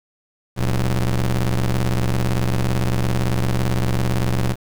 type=ring-modulated tone; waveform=35% pulse; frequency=65.41 Hz; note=C2; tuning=in tune; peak=-12 dBFS; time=0.56-4.56 s; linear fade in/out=50 ms; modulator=56.5 Hz; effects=7-bit